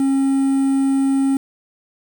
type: tone with quantisation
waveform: triangle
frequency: 271.2 Hz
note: C#4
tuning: 38 cents flat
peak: -12 dBFS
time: 0-1.37 s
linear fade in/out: 2 ms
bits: 6
effects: none